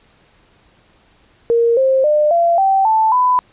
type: tone with pitch steps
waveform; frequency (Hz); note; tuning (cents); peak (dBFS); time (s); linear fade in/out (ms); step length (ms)
sine; 466.2 / 529.4 / 601.1 / 682.6 / 775 / 880.1 / 999.3; A#4 / C5 / D5 / F5 / G5 / A5 / B5; 0 / +20 / +40 / -40 / -20 / 0 / +20; -10; 1.5-3.39; 0; 270
effects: pink hiss -53 dBFS RMS until 3.52 s + resampled to 8000 Hz